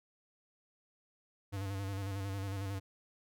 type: tone with vibrato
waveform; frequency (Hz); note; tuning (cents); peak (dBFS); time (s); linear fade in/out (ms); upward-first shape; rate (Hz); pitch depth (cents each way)
square; 98; G2; 0; -37; 1.52-2.8; 20; square; 11; 38
effects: none